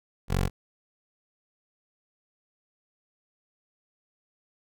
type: tone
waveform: 15% pulse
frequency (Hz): 46.25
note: F#1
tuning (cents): 0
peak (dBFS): -17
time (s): 0.28-0.5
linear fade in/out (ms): 50
effects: none